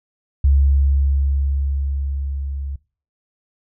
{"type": "tone with level ramp", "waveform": "sine", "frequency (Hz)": 69.2, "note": "C#2", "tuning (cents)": -2, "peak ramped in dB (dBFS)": [-10, -24], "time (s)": [0.44, 2.76], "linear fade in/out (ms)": 5, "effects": ["noise-tail reverb RT60 0.4 s tail -23 dB re dry"]}